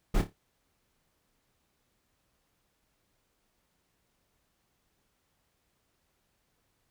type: noise with echo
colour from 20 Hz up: brown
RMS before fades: -24 dBFS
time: 0.14-0.22 s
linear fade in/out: 10 ms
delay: 28 ms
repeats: 4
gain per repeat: -9 dB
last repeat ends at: 0.332 s
effects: pink hiss -75 dBFS RMS until 6.9 s